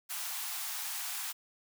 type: high-pass noise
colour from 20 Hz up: white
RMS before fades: -38 dBFS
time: 0.09-1.33 s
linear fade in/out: 20 ms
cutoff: 700 Hz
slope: 96 dB/octave
effects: none